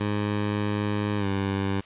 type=tone with pitch glide; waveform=15% pulse; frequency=103.83 to 98 Hz; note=G#2 to G2; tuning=0 to 0 cents; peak=-18 dBFS; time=0-1.81 s; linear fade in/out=10 ms; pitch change=-100 cents; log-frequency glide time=1.17-1.27 s; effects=white hiss -50 dBFS RMS until 1.85 s + resampled to 8000 Hz